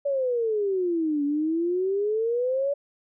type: exponential two-way sweep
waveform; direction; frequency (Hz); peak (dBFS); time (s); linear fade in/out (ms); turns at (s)
sine; down then up; 574 to 283.6 to 574; -22; 0.05-2.74; 10; 1.24
effects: none